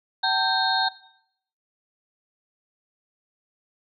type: tone cluster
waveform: sine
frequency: 761 / 901 / 1571 / 3714 / 4216 Hz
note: F#5 / A5 / G6 / A#7 / C8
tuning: +48 / +41 / +3 / -7 / +12 cents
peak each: -26 dBFS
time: 0.23-0.89 s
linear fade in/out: 10 ms
effects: noise-tail reverb RT60 0.7 s tail -18 dB re dry